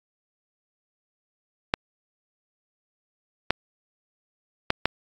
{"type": "clicks", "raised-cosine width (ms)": 0.3, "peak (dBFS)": -3, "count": 4, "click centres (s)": [1.739, 3.506, 4.704, 4.856], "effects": ["AAC 64 kbps"]}